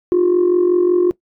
sine tone with amplitude modulation, 356.1 Hz, F4, 34 cents sharp, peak -6 dBFS, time 0.12-1.11 s, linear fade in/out 0 ms, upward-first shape sine, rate 45.4 Hz, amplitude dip 65%, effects noise-tail reverb RT60 0.1 s tail -19 dB re dry + tanh soft clip ceiling -7 dBFS

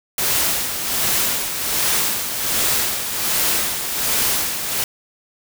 white noise with tremolo, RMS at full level -18 dBFS, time 0.18-4.84 s, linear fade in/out 2 ms, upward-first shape sine, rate 1.3 Hz, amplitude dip 55%, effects none

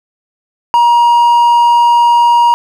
triangle tone, 949 Hz, A#5, 31 cents sharp, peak -3 dBFS, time 0.74-2.54 s, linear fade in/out 0 ms, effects none

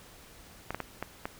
clicks, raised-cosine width 0.5 ms, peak -18 dBFS, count 5, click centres 0.706 / 0.746 / 0.803 / 1.026 / 1.255 s, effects pink hiss -53 dBFS RMS until 1.39 s

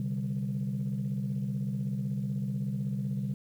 sine chord, C suspended second, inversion none, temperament equal, 130.81 / 146.83 / 196 Hz, C3 / D3 / G3, 0 / 0 / 0 cents, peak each -32 / -35 / -32 dBFS, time 0-3.34 s, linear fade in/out 2 ms, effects tanh soft clip ceiling -24 dBFS + 10-bit

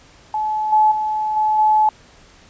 sine tone with level steps, 859 Hz, A5, 42 cents flat, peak -18 / -10 / -18 / -14 / -11 dBFS, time 0.34-1.89 s, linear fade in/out 2 ms, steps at 0.72 / 0.91 / 1.36 / 1.58 s, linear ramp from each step 10 ms, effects pink hiss -48 dBFS RMS until 2.49 s + resampled to 16000 Hz

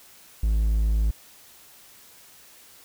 triangle tone, 54 Hz, A1, 32 cents flat, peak -17 dBFS, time 0.43-1.11 s, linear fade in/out 5 ms, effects white hiss -51 dBFS RMS until 2.84 s

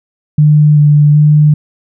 sine tone with vibrato, 149 Hz, D3, 25 cents sharp, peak -3 dBFS, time 0.38-1.54 s, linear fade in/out 5 ms, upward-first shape square, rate 1.3 Hz, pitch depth 14 cents each way, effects none

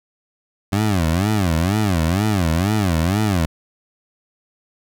20% pulse tone with vibrato, 93.2 Hz, F#2, 13 cents sharp, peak -11 dBFS, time 0.72-3.46 s, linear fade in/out 10 ms, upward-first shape sine, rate 2.1 Hz, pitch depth 270 cents each way, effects none

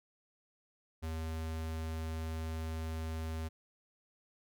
square tone, 80.3 Hz, E2, 45 cents flat, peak -37 dBFS, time 1.02-3.49 s, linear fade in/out 20 ms, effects none

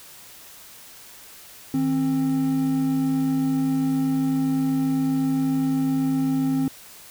triangle tone pair together, 157.9 / 265.6 Hz, D#3 / C4, +26 / +26 cents, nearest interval major sixth, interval 900 cents, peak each -26 / -18 dBFS, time 1.74-6.68 s, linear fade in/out 2 ms, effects white hiss -45 dBFS RMS until 7.1 s

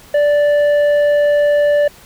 triangle tone with tanh clipping, 585 Hz, D5, 7 cents flat, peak -11 dBFS, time 0.14-1.88 s, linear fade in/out 5 ms, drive 11 dB, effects pink hiss -42 dBFS RMS until 2.05 s

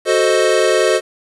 square chord, F# diminished seventh, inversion none, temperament equal, 370 / 440 / 523.3 / 622.3 Hz, F#4 / A4 / C5 / Eb5, 0 / 0 / 0 / 0 cents, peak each -18 dBFS, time 0.05-1.01 s, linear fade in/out 50 ms, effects resampled to 24000 Hz + 7-bit

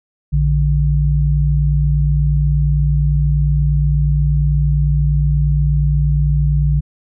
sine tone pair together, 58.27 / 146.83 Hz, A#1 / D3, 0 / 0 cents, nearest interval octave + major third, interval 1600 cents, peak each -14 dBFS, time 0.32-6.81 s, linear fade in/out 20 ms, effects none

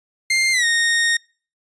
sawtooth tone with pitch glide, 2105 to 1853.8 Hz, C7 to A#6, +10 to -10 cents, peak -12 dBFS, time 0.3-1.17 s, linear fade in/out 5 ms, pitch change -220 cents, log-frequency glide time 0.52-0.65 s, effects noise-tail reverb RT60 0.4 s tail -26 dB re dry + resampled to 22050 Hz

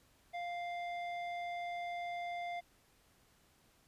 square tone with low-pass filter, 698.5 Hz, F5, in tune, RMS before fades -41 dBFS, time 0.33-2.61 s, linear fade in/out 20 ms, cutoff 2600 Hz, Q 1.2, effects pink hiss -69 dBFS RMS until 3.87 s + resampled to 32000 Hz

